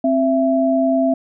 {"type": "tone pair together", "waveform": "sine", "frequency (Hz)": [264.3, 666], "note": ["C4", "E5"], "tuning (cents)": [18, 18], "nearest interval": "octave + major third", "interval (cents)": 1600, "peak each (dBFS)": -16, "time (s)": [0.04, 1.14], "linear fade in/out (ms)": 5, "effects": []}